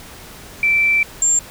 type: tone pair in turn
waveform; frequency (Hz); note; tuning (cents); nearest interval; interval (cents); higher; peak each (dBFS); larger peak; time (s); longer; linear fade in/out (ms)
sine; 2335 / 7358; D7 / A#8; -11 / -24; octave + minor sixth; 1987; second; -12; neither; 0.63-1.03 / 1.22-1.39; first; 2
effects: pink hiss -38 dBFS RMS until 1.5 s